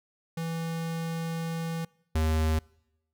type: tone pair in turn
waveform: square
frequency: 164.81 / 78.96 Hz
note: E3 / D#2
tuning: 0 / +26 cents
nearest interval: octave + minor second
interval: 1274 cents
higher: first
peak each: -31 / -24 dBFS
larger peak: second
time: 0.37-1.85 / 2.15-2.59 s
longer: first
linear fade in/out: 5 ms
effects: noise-tail reverb RT60 0.9 s tail -26 dB re dry